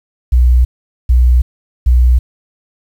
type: tone bursts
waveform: sine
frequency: 61.6 Hz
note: B1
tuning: 4 cents flat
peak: -4 dBFS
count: 3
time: 0.32-2.19 s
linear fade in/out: 10 ms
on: 330 ms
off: 440 ms
effects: tanh soft clip ceiling -1 dBFS + 7-bit